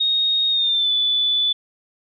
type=tone with pitch glide; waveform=sine; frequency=3729 to 3479 Hz; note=A#7 to A7; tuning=0 to -20 cents; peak=-16 dBFS; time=0-1.53 s; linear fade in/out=10 ms; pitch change=-120 cents; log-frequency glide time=0.5-0.92 s; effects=none